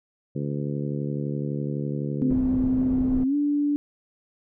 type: harmonic tone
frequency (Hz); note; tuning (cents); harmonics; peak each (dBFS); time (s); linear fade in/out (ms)
71.9; D2; -36; 2 / 3 / 4 / 5 / 6 / 7; -28 / -32 / -34 / -36 / -38 / -39; 0.35-2.34; 10
type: tone with pitch glide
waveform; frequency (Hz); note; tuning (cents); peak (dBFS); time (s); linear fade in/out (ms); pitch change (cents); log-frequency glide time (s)
sine; 257.5 to 290.7; C4 to D4; -28 to -18; -20; 2.22-3.76; 0; +210; 3.24-3.35
type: low-pass noise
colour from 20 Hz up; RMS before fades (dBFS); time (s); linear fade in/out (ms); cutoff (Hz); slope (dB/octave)
pink; -31; 2.3-3.24; 5; 380; 12
effects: none